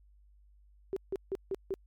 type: tone bursts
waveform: sine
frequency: 386.4 Hz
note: G4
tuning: 25 cents flat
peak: -30 dBFS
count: 5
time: 0.93-1.74 s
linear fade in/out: 0 ms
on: 34 ms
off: 160 ms
effects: added 50 Hz sine -58 dBFS peak until 1.86 s + MP3 96 kbps